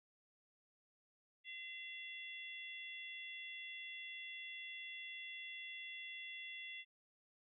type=harmonic tone; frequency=683 Hz; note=F5; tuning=39 cents flat; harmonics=3 / 4 / 5; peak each=-50 / -51 / -53 dBFS; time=1.44-6.85 s; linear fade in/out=50 ms; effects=none